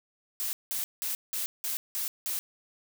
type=noise bursts; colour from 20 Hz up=blue; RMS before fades=-32 dBFS; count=7; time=0.4-2.39 s; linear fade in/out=0 ms; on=130 ms; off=180 ms; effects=none